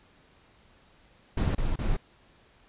brown noise bursts, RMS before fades -26 dBFS, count 3, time 1.37-1.968 s, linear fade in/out 5 ms, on 180 ms, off 29 ms, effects pink hiss -60 dBFS RMS until 2.68 s + resampled to 8000 Hz

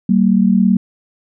sine tone pair together, 191.46 / 230 Hz, G3 / A#3, -41 / -23 cents, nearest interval minor third, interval 318 cents, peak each -11 / -13 dBFS, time 0.09-0.77 s, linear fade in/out 5 ms, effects none

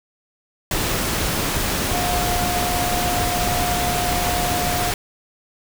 sine tone in noise, 712 Hz, F5, 33 cents sharp, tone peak -23 dBFS, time 1.93-4.91 s, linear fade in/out 2 ms, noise pink, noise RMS -22 dBFS, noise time 0.71-4.94 s, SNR -4 dB, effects none

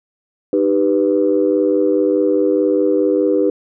sine chord, Eb augmented, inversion none, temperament equal with one note detuned, 307.2 / 392 / 493.9 Hz, Eb4 / G4 / B4, -22 / 0 / 0 cents, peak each -16 dBFS, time 0.53-3.5 s, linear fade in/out 2 ms, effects tanh soft clip ceiling -3 dBFS

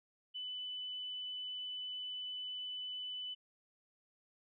sine tone, 2997 Hz, F#7, 22 cents sharp, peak -40 dBFS, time 0.34-3.35 s, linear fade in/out 20 ms, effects none

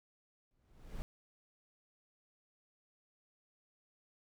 brown noise with exponential growth, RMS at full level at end -40 dBFS, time 0.51-1.02 s, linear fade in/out 0 ms, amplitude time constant 110 ms, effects none

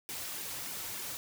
white noise with flanger, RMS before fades -40 dBFS, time 0.09-1.17 s, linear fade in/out 0 ms, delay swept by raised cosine 1.5 to 5 ms, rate 3.3 Hz, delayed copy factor -0.7, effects none

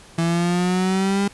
35% pulse exponential sweep, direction up, 165.5 to 201.3 Hz, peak -16 dBFS, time 0.18-1.28 s, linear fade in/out 5 ms, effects pink hiss -46 dBFS RMS until 1.33 s + resampled to 24000 Hz

